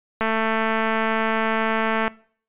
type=click train; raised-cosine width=0.5 ms; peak=-8 dBFS; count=416; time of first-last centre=0.21-2.079 s; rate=222 Hz; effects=noise-tail reverb RT60 0.5 s tail -22 dB re dry + resampled to 8000 Hz

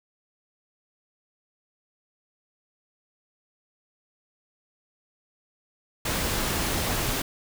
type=noise; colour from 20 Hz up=pink; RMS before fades=-27 dBFS; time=6.05-7.22 s; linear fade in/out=5 ms; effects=none

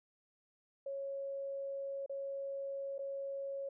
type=tone with dropouts; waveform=sine; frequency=551 Hz; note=C#5; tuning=11 cents flat; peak=-38 dBFS; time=0.86-3.69 s; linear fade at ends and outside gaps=5 ms; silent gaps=2.062-2.095 / 2.982-2.99 s; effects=none

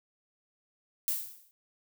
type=noise with exponential decay; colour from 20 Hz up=violet; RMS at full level=-27 dBFS; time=1.08-1.51 s; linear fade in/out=0 ms; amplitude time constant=92 ms; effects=none

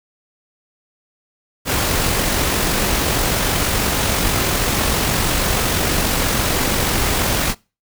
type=noise with amplitude modulation; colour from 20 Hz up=pink; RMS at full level=-17 dBFS; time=1.65-7.55 s; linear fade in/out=50 ms; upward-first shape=sine; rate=46.2 Hz; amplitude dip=25%; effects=noise-tail reverb RT60 0.3 s tail -24 dB re dry

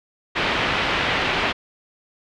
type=low-pass noise; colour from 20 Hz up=white; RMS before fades=-22 dBFS; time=0.35-1.53 s; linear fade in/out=20 ms; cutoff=3100 Hz; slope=24 dB/octave; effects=none

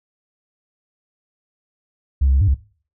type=tone with pitch steps; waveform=sine; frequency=68.4 / 66.6 / 68 / 99.1 / 68.7 Hz; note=C#2 / C2 / C#2 / G2 / C#2; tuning=-23 / +31 / -33 / +19 / -15 cents; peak=-11 dBFS; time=2.21-2.545 s; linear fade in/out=10 ms; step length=67 ms; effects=noise-tail reverb RT60 0.4 s tail -19 dB re dry + tanh soft clip ceiling -9 dBFS

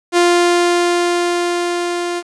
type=tone with level ramp; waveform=sawtooth; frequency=349.2 Hz; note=F4; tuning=in tune; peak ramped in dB=-5 to -15 dBFS; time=0.12-2.23 s; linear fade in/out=50 ms; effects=resampled to 22050 Hz + 7-bit

